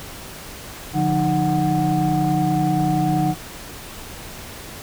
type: tone cluster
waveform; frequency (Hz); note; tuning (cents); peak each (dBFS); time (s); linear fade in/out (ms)
sine; 146 / 176.4 / 308.4 / 739; D3 / F3 / D#4 / F#5; -10 / +18 / -15 / -2; -21; 0.93-3.35; 50
effects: tanh soft clip ceiling -10 dBFS + pink hiss -36 dBFS RMS until 4.82 s